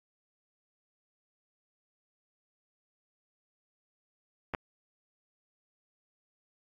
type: clicks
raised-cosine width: 0.5 ms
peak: -19 / -17 dBFS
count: 2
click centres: 4.538 / 4.548 s
effects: AAC 64 kbps